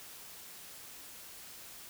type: silence
effects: white hiss -50 dBFS RMS until 1.89 s